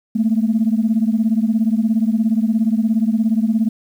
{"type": "beating tone pair", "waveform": "sine", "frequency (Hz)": [215.9, 232.9], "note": ["A3", "A#3"], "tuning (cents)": [-33, -1], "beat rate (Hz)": 17, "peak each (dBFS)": [-15, -17], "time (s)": [0.15, 3.69], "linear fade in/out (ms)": 10, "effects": ["tanh soft clip ceiling -7 dBFS", "8-bit"]}